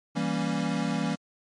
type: chord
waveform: square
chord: E diminished seventh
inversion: none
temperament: equal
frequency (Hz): 164.81 / 196 / 233.1 / 277.2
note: E3 / G3 / Bb3 / Db4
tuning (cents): 0 / 0 / 0 / 0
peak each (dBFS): -32 / -32 / -32 / -33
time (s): 0.15-1.16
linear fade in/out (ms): 20
effects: low-pass 7000 Hz 12 dB/octave + MP3 48 kbps